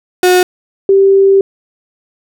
35% pulse / sine tone pair in turn, 363.3 / 390.7 Hz, F#4 / G4, -32 / -6 cents, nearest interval minor second, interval 126 cents, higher second, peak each -4 dBFS, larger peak neither, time 0.23-0.43 / 0.89-1.41 s, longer second, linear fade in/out 2 ms, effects none

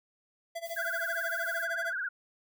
square tone with tremolo, 671 Hz, E5, 31 cents sharp, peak -34 dBFS, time 0.55-1.93 s, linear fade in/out 10 ms, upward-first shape sine, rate 13 Hz, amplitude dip 90%
violet noise, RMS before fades -46 dBFS, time 0.65-1.65 s, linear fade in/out 10 ms
sine tone with vibrato, 1535 Hz, G6, 37 cents flat, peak -31 dBFS, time 0.76-2.09 s, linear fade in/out 10 ms, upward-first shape triangle, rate 18 Hz, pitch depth 150 cents each way
effects none

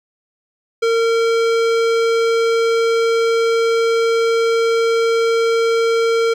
sine tone with hard clipping, 458 Hz, A#4, 31 cents flat, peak -15 dBFS, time 0.82-6.34 s, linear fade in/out 10 ms, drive 18 dB, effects none

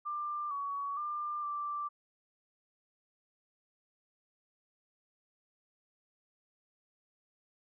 sine tone with pitch steps, 1189 / 1126 / 1194 / 1174 Hz, D6 / C#6 / D6 / D6, +21 / +27 / +28 / -1 cents, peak -34 dBFS, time 0.05-1.89 s, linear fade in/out 20 ms, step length 460 ms, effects none

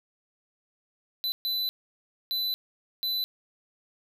square tone bursts at uneven times, 4002 Hz, B7, 22 cents sharp, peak -27 dBFS, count 4, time 1.24-1.32 / 1.45-1.69 / 2.31-2.54 / 3.03-3.24 s, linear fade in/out 0 ms, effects 10-bit

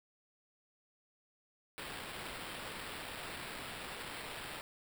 blue noise with sample-and-hold, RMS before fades -45 dBFS, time 1.78-4.61 s, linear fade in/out 0 ms, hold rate 6300 Hz, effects none

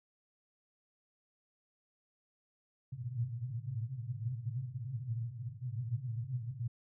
white band-pass noise, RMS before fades -39 dBFS, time 2.92-6.68 s, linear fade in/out 10 ms, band 110 to 130 Hz, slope 96 dB/octave, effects none

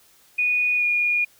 sine tone with pitch glide, 2467 to 2436 Hz, D#7 to D#7, -15 to -37 cents, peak -18 dBFS, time 0.38-1.25 s, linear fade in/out 10 ms, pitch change -22 cents, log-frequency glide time 0.77-0.84 s, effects white hiss -56 dBFS RMS until 1.39 s

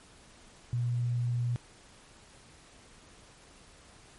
sine tone, 120.7 Hz, B2, 39 cents flat, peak -27 dBFS, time 0.73-1.56 s, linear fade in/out 0 ms, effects pink hiss -56 dBFS RMS until 4.18 s + MP3 48 kbps

